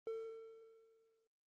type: tone with exponential decay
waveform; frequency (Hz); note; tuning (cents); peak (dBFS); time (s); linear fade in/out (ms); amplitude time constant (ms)
triangle; 449.3; A4; +36; -37; 0.07-1.27; 1; 260
effects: Opus 24 kbps

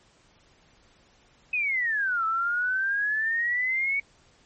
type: exponential two-way sweep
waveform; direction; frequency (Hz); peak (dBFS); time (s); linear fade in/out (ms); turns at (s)
sine; down then up; 2558 to 1306 to 2248; -23; 1.53-4; 5; 2.25
effects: pink hiss -60 dBFS RMS until 4.45 s + MP3 32 kbps

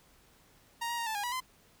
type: tone with pitch steps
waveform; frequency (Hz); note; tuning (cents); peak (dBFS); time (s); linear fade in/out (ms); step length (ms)
sawtooth; 934 / 945 / 931 / 879 / 818 / 972 / 1028; A#5 / A#5 / A#5 / A5 / G#5 / B5 / C6; +3 / +23 / -2 / -2 / -26 / -28 / -31; -29; 0.81-1.405; 10; 85
effects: pink hiss -63 dBFS RMS until 1.8 s

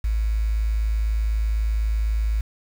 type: tone with quantisation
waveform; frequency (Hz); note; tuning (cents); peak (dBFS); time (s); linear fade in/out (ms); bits
sine; 54; A1; -32; -19; 0.04-2.41; 5; 7
effects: none

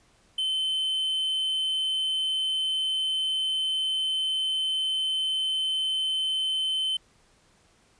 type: tone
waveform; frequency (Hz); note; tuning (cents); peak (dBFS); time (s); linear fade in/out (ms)
triangle; 3069; G7; -37; -23; 0.38-6.97; 5
effects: pink hiss -62 dBFS RMS until 7.99 s + resampled to 22050 Hz

